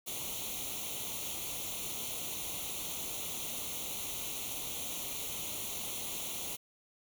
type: noise with comb filter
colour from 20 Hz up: white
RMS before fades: -39 dBFS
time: 0.06-6.57 s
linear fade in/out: 20 ms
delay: 0.3 ms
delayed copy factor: +0.85
effects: none